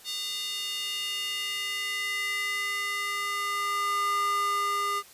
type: tone with high-pass filter sweep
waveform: square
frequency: 405.1 Hz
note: G#4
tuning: 43 cents flat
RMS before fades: -30 dBFS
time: 0.04-5.03 s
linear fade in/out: 50 ms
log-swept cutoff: 3800 to 950 Hz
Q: 3
effects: white hiss -52 dBFS RMS until 5.13 s + resampled to 32000 Hz